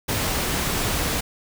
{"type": "noise", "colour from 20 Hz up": "pink", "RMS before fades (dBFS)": -24, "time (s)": [0.08, 1.21], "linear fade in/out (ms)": 10, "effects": []}